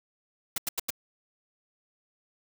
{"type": "noise bursts", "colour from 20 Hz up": "white", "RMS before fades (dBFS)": -29, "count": 4, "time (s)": [0.56, 0.905], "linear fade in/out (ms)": 5, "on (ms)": 21, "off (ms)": 87, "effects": []}